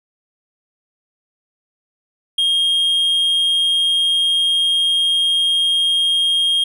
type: tone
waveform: triangle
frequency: 3236 Hz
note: G#7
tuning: 46 cents flat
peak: -12 dBFS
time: 2.38-6.64 s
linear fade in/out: 5 ms
effects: none